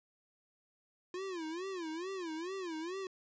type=tone with vibrato; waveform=square; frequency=349.4 Hz; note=F4; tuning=1 cent sharp; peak=-39 dBFS; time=1.14-3.07 s; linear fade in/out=2 ms; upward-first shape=sine; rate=2.3 Hz; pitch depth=190 cents each way; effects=resampled to 16000 Hz + 13-bit